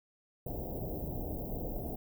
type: band-stop noise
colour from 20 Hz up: pink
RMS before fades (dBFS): -38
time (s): 0.46-1.96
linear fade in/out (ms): 5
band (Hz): 730 to 15000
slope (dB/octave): 48
effects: none